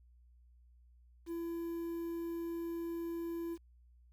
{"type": "tone with quantisation", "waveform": "triangle", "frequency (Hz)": 336.5, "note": "E4", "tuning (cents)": 36, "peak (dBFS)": -35, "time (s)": [1.26, 3.58], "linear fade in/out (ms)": 50, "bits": 10, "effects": ["added 60 Hz sine -60 dBFS peak until 4.12 s"]}